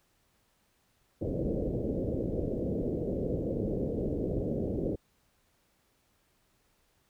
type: low-pass noise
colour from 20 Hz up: white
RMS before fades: -32 dBFS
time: 1.21-4.96 s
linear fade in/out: 10 ms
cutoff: 530 Hz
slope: 48 dB/octave
effects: pink hiss -71 dBFS RMS until 7.09 s